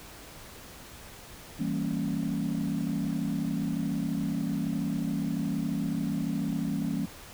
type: chord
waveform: sine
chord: E diminished seventh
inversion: none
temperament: equal with one note detuned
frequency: 164.81 / 196 / 230.4 / 277.2 Hz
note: E3 / G3 / Bb3 / Db4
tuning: 0 / 0 / -20 / 0 cents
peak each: -32 dBFS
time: 1.59-7.06 s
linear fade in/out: 10 ms
effects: tanh soft clip ceiling -21 dBFS + pink hiss -47 dBFS RMS until 7.33 s